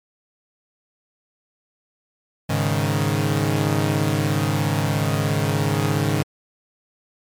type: chord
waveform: sawtooth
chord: Ab suspended fourth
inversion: none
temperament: equal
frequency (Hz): 103.83 / 138.59 / 155.56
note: Ab2 / Db3 / Eb3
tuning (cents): 0 / 0 / 0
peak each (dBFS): -19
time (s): 2.49-6.23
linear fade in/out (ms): 10
effects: MP3 96 kbps